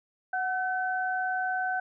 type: tone pair together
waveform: sine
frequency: 740 / 1523.4 Hz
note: F#5 / G6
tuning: 0 / -50 cents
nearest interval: octave + minor second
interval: 1250 cents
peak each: -29 / -30 dBFS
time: 0.33-1.8 s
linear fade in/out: 5 ms
effects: none